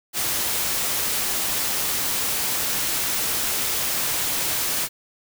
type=noise; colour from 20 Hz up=white; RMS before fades=-24 dBFS; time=0.13-4.89 s; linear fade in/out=50 ms; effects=none